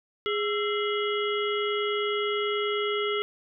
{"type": "harmonic tone with a mistuned harmonic", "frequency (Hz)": 415.3, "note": "G#4", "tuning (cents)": 0, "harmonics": [1, 3, 5, 7, 8], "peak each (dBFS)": [-27, -32, -34, -35, -36], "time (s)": [0.26, 3.22], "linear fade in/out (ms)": 0, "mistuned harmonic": 3, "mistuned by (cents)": 120, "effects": []}